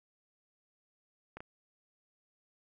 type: clicks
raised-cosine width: 0.5 ms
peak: -29 dBFS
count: 2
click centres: 1.37 / 1.405 s
effects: none